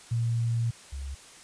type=tone pair in turn; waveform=sine; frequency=116.5 / 68.59 Hz; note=A#2 / C#2; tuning=-1 / -18 cents; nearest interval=major sixth; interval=917 cents; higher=first; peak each=-24 / -33 dBFS; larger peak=first; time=0.11-0.71 / 0.92-1.15 s; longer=first; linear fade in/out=10 ms; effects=white hiss -50 dBFS RMS until 1.43 s + resampled to 22050 Hz